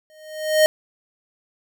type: tone with exponential growth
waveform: square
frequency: 620 Hz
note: D#5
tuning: 6 cents flat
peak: -10 dBFS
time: 0.1-0.66 s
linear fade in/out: 0 ms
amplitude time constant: 120 ms
effects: none